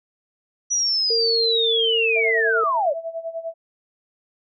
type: linear sweep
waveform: sine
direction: down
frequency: 5900 to 523.3 Hz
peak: -18 dBFS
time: 0.7-2.94 s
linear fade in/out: 20 ms
type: tone with pitch glide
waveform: sine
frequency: 457.2 to 451.4 Hz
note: A#4 to A4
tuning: -34 to +44 cents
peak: -21 dBFS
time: 1.1-2.64 s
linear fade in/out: 5 ms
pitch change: -22 cents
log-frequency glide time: 1.33-2.28 s
type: tone with tremolo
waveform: sine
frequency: 659.3 Hz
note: E5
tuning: in tune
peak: -24 dBFS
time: 2.15-3.54 s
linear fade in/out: 20 ms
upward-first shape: sine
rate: 10 Hz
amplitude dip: 80%
effects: none